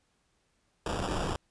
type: noise with sample-and-hold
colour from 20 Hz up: pink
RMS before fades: -32 dBFS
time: 0.86-1.36 s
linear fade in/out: 2 ms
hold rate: 2100 Hz
effects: pink hiss -73 dBFS RMS until 1.5 s + resampled to 22050 Hz